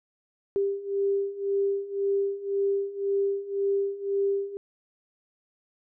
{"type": "beating tone pair", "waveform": "sine", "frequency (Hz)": [395.7, 397.6], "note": ["G4", "G4"], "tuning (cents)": [16, 25], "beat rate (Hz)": 1.9, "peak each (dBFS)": [-29, -26], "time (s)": [0.56, 4.57], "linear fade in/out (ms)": 0, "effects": []}